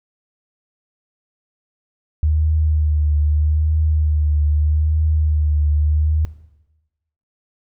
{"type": "tone with vibrato", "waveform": "sine", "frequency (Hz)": 76.2, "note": "D#2", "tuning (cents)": -36, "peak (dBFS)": -13, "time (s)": [2.23, 6.25], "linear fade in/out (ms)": 0, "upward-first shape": "triangle", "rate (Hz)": 0.8, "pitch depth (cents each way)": 45, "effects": ["noise-tail reverb RT60 1.0 s tail -17 dB re dry"]}